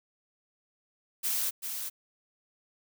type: noise with echo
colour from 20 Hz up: blue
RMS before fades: -30 dBFS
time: 1.23-1.51 s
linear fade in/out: 20 ms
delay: 390 ms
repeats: 1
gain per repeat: -6 dB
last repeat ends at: 1.9 s
effects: none